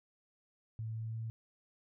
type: tone with pitch steps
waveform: sine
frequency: 111.2 / 111.91 / 112.62 Hz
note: A2 / A2 / A2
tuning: +19 / +30 / +41 cents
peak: -37 dBFS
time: 0.79-1.3 s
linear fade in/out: 0 ms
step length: 170 ms
effects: none